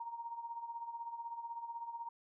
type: tone with tremolo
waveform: sine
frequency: 932.3 Hz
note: A#5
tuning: in tune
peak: -38 dBFS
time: 0-2.09 s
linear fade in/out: 5 ms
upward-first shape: triangle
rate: 16 Hz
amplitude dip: 75%
effects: none